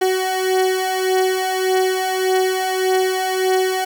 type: beating tone pair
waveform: 30% pulse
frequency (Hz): 373.1 / 374.8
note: F#4 / F#4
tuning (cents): +14 / +22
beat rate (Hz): 1.7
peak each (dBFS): -19 / -15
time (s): 0.01-3.85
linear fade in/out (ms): 10
effects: none